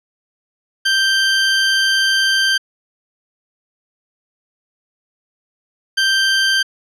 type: tone pair in turn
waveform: 20% pulse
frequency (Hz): 1568 / 1568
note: G6 / G6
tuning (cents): 0 / 0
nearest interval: unison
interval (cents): 0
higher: neither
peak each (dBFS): -8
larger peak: neither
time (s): 0.85-2.58 / 5.97-6.63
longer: first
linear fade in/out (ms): 10
effects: low-pass 8000 Hz 12 dB/octave